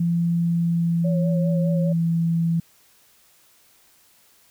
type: tone with pitch glide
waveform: sine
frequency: 170 to 166.69 Hz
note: F3 to E3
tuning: -46 to +20 cents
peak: -18 dBFS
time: 0-2.6 s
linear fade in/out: 5 ms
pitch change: -34 cents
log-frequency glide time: 0.32-1.87 s
type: tone with vibrato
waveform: sine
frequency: 554.4 Hz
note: C#5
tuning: in tune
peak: -27 dBFS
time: 1.04-1.93 s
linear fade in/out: 10 ms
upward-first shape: sine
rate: 4.9 Hz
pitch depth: 50 cents each way
effects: white hiss -57 dBFS RMS until 4.5 s